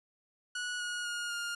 sawtooth tone with pitch steps, 1465 / 1447.3 / 1429.9 / 1412.6 Hz, F#6 / F#6 / F6 / F6, -18 / -39 / +40 / +19 cents, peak -31 dBFS, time 0.55-1.55 s, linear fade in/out 5 ms, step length 250 ms, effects resampled to 24000 Hz

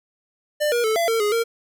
square tone with pitch steps, 597 / 477.1 / 438 / 677 / 454 / 415.8 / 460.7 Hz, D5 / A#4 / A4 / E5 / A#4 / G#4 / A#4, +28 / +40 / -8 / +46 / -46 / +2 / -20 cents, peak -19 dBFS, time 0.6-1.44 s, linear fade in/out 20 ms, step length 120 ms, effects none

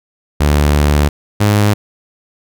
sawtooth tone pair in turn, 73.42 / 103.83 Hz, D2 / G#2, 0 / 0 cents, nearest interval tritone, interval 600 cents, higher second, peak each -5 dBFS, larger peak neither, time 0.4-1.09 / 1.4-1.74 s, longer first, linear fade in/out 10 ms, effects none

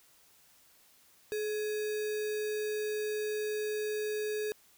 sine tone with sample-and-hold, 425.4 Hz, G#4, 42 cents sharp, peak -31 dBFS, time 1.32-4.52 s, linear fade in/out 0 ms, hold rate 2100 Hz, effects white hiss -63 dBFS RMS until 4.77 s

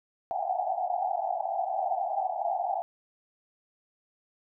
white band-pass noise, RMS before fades -30 dBFS, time 0.31-2.82 s, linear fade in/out 0 ms, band 680 to 800 Hz, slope 96 dB/octave, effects none

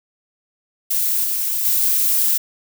violet noise with level steps, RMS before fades -19 / -21 / -17 dBFS, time 0.9-2.38 s, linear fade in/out 10 ms, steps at 1.24 / 1.65 s, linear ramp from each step 2 ms, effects none

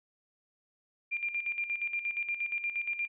sine tone with tremolo, 2391 Hz, D7, 30 cents sharp, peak -29 dBFS, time 1.11-3.08 s, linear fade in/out 20 ms, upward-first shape square, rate 8.5 Hz, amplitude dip 65%, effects resampled to 8000 Hz

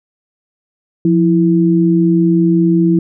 sine tone pair together, 174.6 / 329.6 Hz, F3 / E4, 0 / 0 cents, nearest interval major seventh, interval 1100 cents, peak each -11 dBFS, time 1.05-2.99 s, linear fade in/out 2 ms, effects none

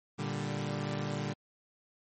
sawtooth chord, G minor, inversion first, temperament equal, 116.54 / 146.83 / 196 Hz, Bb2 / D3 / G3, 0 / 0 / 0 cents, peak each -35 / -32 / -34 dBFS, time 0.18-1.34 s, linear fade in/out 20 ms, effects MP3 32 kbps

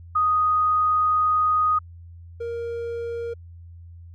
sine / triangle tone pair in turn, 1244.5 / 467.9 Hz, D#6 / A#4, 0 / +6 cents, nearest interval octave + perfect fourth, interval 1694 cents, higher first, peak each -17 / -25 dBFS, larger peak first, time 0.15-1.79 / 2.4-3.34 s, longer first, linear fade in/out 10 ms, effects added 85 Hz sine -40 dBFS peak until 4.14 s

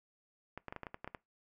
clicks, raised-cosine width 0.5 ms, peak -27 dBFS, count 10, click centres 0.576 / 0.683 / 0.725 / 0.763 / 0.833 / 0.868 / 0.944 / 1.045 / 1.076 / 1.148 s, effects noise-tail reverb RT60 0.2 s tail -22 dB re dry

